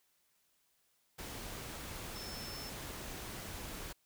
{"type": "tone in noise", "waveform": "sine", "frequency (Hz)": 5300, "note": "E8", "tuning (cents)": 9, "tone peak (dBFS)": -47, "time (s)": [2.15, 2.7], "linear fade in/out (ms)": 10, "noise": "pink", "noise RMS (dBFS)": -45, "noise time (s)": [1.18, 3.93], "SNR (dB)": -5, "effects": ["white hiss -75 dBFS RMS until 4.05 s"]}